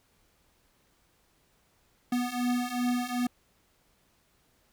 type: beating tone pair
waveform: square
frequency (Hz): 244.2 / 246.8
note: B3 / B3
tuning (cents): -19 / -1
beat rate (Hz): 2.6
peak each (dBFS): -32 / -30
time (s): 2.12-3.27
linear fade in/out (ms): 5
effects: pink hiss -68 dBFS RMS until 4.72 s